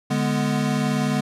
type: chord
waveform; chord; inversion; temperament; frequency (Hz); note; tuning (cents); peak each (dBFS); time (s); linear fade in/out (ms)
square; G# diminished; second; equal; 146.83 / 207.7 / 246.9; D3 / G#3 / B3; 0 / 0 / 0; -25; 0.1-1.21; 10
effects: low-pass 10000 Hz 12 dB/octave